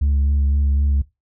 sine tone with vibrato, 70.6 Hz, C#2, 32 cents sharp, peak -12 dBFS, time 0.01-1.02 s, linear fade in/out 10 ms, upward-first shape sine, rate 3.9 Hz, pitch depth 24 cents each way, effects noise-tail reverb RT60 0.2 s tail -19 dB re dry + tanh soft clip ceiling -13 dBFS

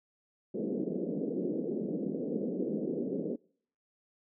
pink band-pass noise, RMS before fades -34 dBFS, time 0.54-3.36 s, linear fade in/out 10 ms, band 180 to 510 Hz, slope 48 dB/octave, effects noise-tail reverb RT60 0.6 s tail -26 dB re dry

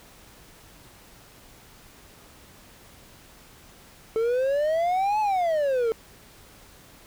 triangle exponential two-way sweep, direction up then down, 440 to 870 to 440 Hz, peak -19 dBFS, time 4.16-5.92 s, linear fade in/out 0 ms, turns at 5.2 s, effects pink hiss -51 dBFS RMS until 7.06 s

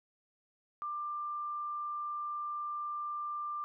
sine tone, 1188 Hz, D6, 20 cents sharp, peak -35 dBFS, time 0.82-3.64 s, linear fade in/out 0 ms, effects none

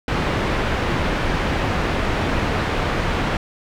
pink low-pass noise, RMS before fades -21 dBFS, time 0.08-3.37 s, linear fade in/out 2 ms, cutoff 2500 Hz, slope 12 dB/octave, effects none

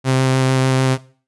sawtooth tone with vibrato, 131.2 Hz, C3, 5 cents sharp, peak -9 dBFS, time 0.04-0.98 s, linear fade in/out 50 ms, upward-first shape square, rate 6.7 Hz, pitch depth 8 cents each way, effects noise-tail reverb RT60 0.4 s tail -18 dB re dry + resampled to 24000 Hz

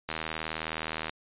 click train, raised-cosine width 0.3 ms, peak -16 dBFS, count 81, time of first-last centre 0.09-1.095 s, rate 79.6 Hz, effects resampled to 8000 Hz

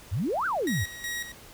sine exponential two-way sweep, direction up then down, 77.78 to 1597 to 77.78 Hz, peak -25 dBFS, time 0.11-0.85 s, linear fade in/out 20 ms, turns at 0.46 s
sawtooth tone with tremolo, 1900 Hz, A#6, 33 cents sharp, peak -27 dBFS, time 0.67-1.32 s, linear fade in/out 2 ms, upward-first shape square, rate 2.7 Hz, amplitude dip 65%
effects pink hiss -49 dBFS RMS until 1.53 s

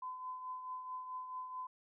sine tone with tremolo, 1017 Hz, C6, 50 cents flat, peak -39 dBFS, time 0.02-1.67 s, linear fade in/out 5 ms, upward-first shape triangle, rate 4.6 Hz, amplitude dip 55%, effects none

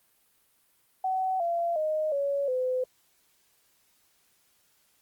sine tone with pitch steps, 754 / 683.5 / 619.6 / 561.6 / 509.1 Hz, F#5 / F5 / D#5 / C#5 / C5, +32 / -37 / -7 / +22 / -47 cents, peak -25 dBFS, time 1.04-2.84 s, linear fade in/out 5 ms, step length 360 ms, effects white hiss -67 dBFS RMS until 5.01 s + Opus 32 kbps

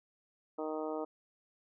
harmonic tone, 155.56 Hz, D#3, in tune, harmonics 2 / 3 / 4 / 5 / 6 / 7 / 8, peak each -40 / -39 / -41 / -45 / -47 / -52 / -48 dBFS, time 0.58-1.05 s, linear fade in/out 10 ms, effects none

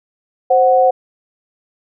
sine tone pair together, 523.3 / 740.1 Hz, C5 / F#5, 0 / 0 cents, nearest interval tritone, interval 600 cents, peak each -11 dBFS, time 0.5-0.91 s, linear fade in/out 10 ms, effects none

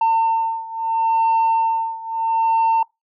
sine beating tone pair, 903 / 903.75 Hz, A5 / A5, +45 / +46 cents, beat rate 0.75 Hz, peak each -16 / -18 dBFS, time 0.01-2.83 s, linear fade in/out 5 ms, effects noise-tail reverb RT60 0.2 s tail -26 dB re dry + tanh soft clip ceiling -12 dBFS

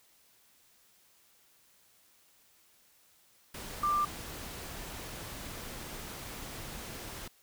sine tone in noise, 1186 Hz, D6, 17 cents sharp, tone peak -26 dBFS, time 3.83-4.05 s, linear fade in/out 5 ms, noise pink, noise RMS -43 dBFS, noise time 3.54-7.28 s, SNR +14 dB, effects white hiss -65 dBFS RMS until 7.42 s

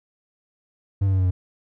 triangle tone with pitch steps, 98.4 / 96.49 / 94.61 / 92.77 / 90.97 Hz, G2 / G2 / F#2 / F#2 / F#2, +7 / -27 / +39 / +5 / -29 cents, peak -15 dBFS, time 1.01-1.31 s, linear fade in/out 10 ms, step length 60 ms, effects none

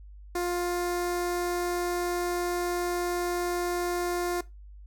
sawtooth tone with notch filter, 352.1 Hz, F4, 14 cents sharp, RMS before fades -29 dBFS, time 0.35-4.41 s, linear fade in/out 5 ms, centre 3000 Hz, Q 1.6, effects noise-tail reverb RT60 0.2 s tail -18 dB re dry + added 50 Hz sine -44 dBFS peak until 4.86 s

